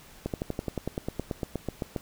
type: slowing click train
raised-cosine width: 2 ms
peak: -16 dBFS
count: 17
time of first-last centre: 0.26-1.962 s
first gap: 78 ms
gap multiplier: 1.04
effects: pink hiss -52 dBFS RMS until 2.01 s